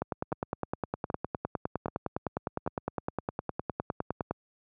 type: two click trains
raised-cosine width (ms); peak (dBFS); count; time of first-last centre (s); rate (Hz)
1; -16 / -19; 43 / 4; 0.02-4.31 / 0.32-2.664; 9.79 / 1.28
effects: high-pass 80 Hz 12 dB/octave